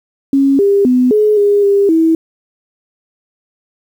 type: tone with pitch steps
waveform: sine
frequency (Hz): 274.6 / 400 / 251.4 / 424.1 / 407.8 / 400.3 / 324.5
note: C#4 / G4 / B3 / G#4 / G#4 / G4 / E4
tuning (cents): -16 / +35 / +31 / +36 / -32 / +36 / -27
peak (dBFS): -7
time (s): 0.33-2.15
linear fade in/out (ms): 2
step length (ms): 260
effects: 7-bit